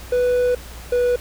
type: tone pair in turn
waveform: triangle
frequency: 493.9 / 489.6 Hz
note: B4 / B4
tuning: 0 / -15 cents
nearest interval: unison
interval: 15 cents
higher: first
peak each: -13 dBFS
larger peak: neither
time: 0.12-0.55 / 0.92-1.16 s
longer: first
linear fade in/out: 5 ms
effects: added 60 Hz sine -36 dBFS peak until 1.2 s + pink hiss -40 dBFS RMS until 1.2 s